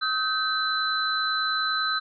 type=tone cluster; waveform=sine; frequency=1274 / 1546 / 4025 Hz; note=D#6 / G6 / B7; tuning=+41 / -24 / +32 cents; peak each=-27 dBFS; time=0.01-2 s; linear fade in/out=20 ms; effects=MP3 96 kbps